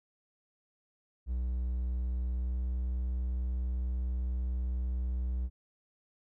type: tone with pitch glide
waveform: triangle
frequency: 61.74 to 62.21 Hz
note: B1 to B1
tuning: 0 to +13 cents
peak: -28 dBFS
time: 1.26-5.5 s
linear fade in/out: 50 ms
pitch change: +13 cents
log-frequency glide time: 2.37-2.56 s
effects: none